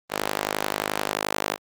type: tone with high-pass filter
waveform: sawtooth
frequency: 51.4 Hz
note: G#1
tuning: 17 cents flat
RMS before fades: -28 dBFS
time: 0.09-1.58 s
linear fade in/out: 50 ms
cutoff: 540 Hz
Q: 0.78
effects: Opus 32 kbps